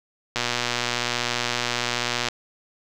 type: click train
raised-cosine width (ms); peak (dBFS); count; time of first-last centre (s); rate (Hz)
0.2; -6; 234; 0.36-2.286; 121
effects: none